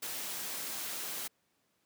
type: noise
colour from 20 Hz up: white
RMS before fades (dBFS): -39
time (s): 0.02-1.28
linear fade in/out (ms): 10
effects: pink hiss -75 dBFS RMS until 1.85 s + high-pass 150 Hz 12 dB/octave